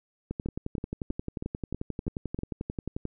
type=two click trains; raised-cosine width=3 ms; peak=-20 / -19 dBFS; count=7 / 32; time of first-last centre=0.46-2.389 / 0.31-3.053 s; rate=3.11 / 11.3 Hz; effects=none